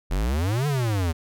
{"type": "exponential two-way sweep", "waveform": "square", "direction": "up then down", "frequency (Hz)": [41.2, 150.9, 79], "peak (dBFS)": -22, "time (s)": [0.1, 1.13], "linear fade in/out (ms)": 20, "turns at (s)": 0.67, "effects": []}